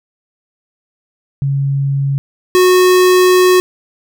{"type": "tone pair in turn", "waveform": ["sine", "square"], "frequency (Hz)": [138.59, 366.2], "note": ["C#3", "F#4"], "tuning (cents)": [0, -18], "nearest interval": "octave + perfect fourth", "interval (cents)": 1682, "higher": "second", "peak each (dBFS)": [-12, -7], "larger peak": "second", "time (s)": [[1.42, 2.18], [2.55, 3.6]], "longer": "second", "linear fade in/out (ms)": 0, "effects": []}